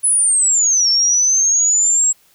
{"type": "linear two-way sweep", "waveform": "sine", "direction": "down then up", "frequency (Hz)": [10310, 5400, 7660], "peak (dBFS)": -11, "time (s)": [0.03, 2.13], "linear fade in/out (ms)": 20, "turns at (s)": 0.89, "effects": ["white hiss -54 dBFS RMS until 2.34 s"]}